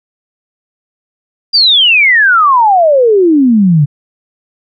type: exponential sweep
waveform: sine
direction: down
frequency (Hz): 4854 to 138.59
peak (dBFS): -4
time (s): 1.53-3.86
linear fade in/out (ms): 20
effects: none